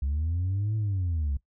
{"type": "linear two-way sweep", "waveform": "sine", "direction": "up then down", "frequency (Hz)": [66.4, 110, 66.4], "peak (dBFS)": -23, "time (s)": [0.02, 1.37], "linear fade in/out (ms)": 5, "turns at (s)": 0.76, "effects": ["noise-tail reverb RT60 0.1 s tail -21 dB re dry", "tanh soft clip ceiling -23 dBFS"]}